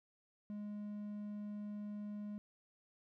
triangle tone, 207.7 Hz, G#3, in tune, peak -40 dBFS, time 0.5-2.38 s, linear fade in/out 0 ms, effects none

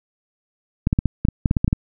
clicks, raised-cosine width 5 ms, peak -4 dBFS, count 12, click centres 0.871 / 0.929 / 0.989 / 1.057 / 1.251 / 1.286 / 1.458 / 1.511 / 1.568 / 1.645 / 1.679 / 1.729 s, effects none

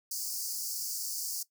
pink high-pass noise, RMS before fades -36 dBFS, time 0.11-1.43 s, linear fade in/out 5 ms, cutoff 4600 Hz, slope 96 dB/octave, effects noise-tail reverb RT60 0.1 s tail -17 dB re dry

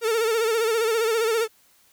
45% pulse tone with vibrato, 450.5 Hz, A4, 41 cents sharp, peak -20 dBFS, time 0.01-1.48 s, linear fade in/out 50 ms, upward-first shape sine, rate 15 Hz, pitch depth 73 cents each way, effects white hiss -59 dBFS RMS until 1.92 s

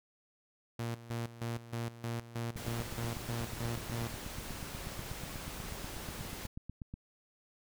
sawtooth tone with tremolo, 117 Hz, A#2, 7 cents sharp, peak -31 dBFS, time 0.79-4.18 s, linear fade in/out 5 ms, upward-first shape square, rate 3.2 Hz, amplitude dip 80%
click train, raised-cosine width 5 ms, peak -30 dBFS, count 37, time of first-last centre 2.56-6.94 s, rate 8.22 Hz
pink noise, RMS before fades -44 dBFS, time 2.56-6.47 s, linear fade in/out 10 ms
effects none

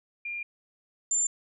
sine tone pair in turn, 2400 / 7213 Hz, D7 / A8, +37 / +42 cents, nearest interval octave + perfect fifth, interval 1905 cents, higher second, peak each -32 / -23 dBFS, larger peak second, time 0.25-0.43 / 1.11-1.27 s, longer first, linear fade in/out 5 ms, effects none

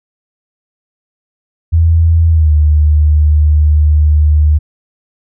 sine tone with pitch glide, 82.41 to 75.57 Hz, E2 to D#2, 0 to -50 cents, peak -5 dBFS, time 1.72-4.59 s, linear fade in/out 20 ms, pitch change -150 cents, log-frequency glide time 2.29-2.53 s, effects none

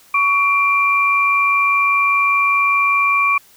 sine tone pair together, 1125 / 2370 Hz, C#6 / D7, +25 / +15 cents, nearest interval octave + minor second, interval 1290 cents, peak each -15 dBFS, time 0.14-3.38 s, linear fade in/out 5 ms, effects white hiss -49 dBFS RMS until 3.56 s

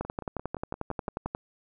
two click trains, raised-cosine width 1 ms, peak -17 / -24 dBFS, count 16 / 8, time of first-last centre 0.01-1.349 / 0.05-1.259 s, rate 11.2 / 5.79 Hz, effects none

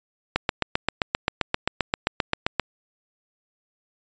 click train, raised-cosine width 0.3 ms, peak -4 dBFS, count 18, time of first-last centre 0.36-2.597 s, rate 7.6 Hz, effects resampled to 16000 Hz

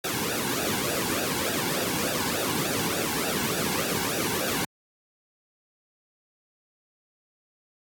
pink noise with flanger, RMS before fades -28 dBFS, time 0.04-4.65 s, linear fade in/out 5 ms, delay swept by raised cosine 0.93 to 1.64 ms, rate 3.4 Hz, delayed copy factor -0.75, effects high-pass 100 Hz 12 dB/octave + AAC 64 kbps

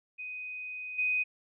sine tone with level steps, 2500 Hz, D#7, 8 cents sharp, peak -37 / -26 dBFS, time 0.18-1.24 s, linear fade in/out 20 ms, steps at 0.98 s, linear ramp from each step 10 ms, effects none

